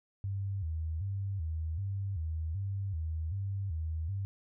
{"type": "tone with vibrato", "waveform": "sine", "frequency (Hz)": 88.6, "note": "F2", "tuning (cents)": 25, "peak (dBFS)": -32, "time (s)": [0.24, 4.25], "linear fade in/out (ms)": 0, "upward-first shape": "square", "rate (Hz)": 1.3, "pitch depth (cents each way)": 180, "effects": []}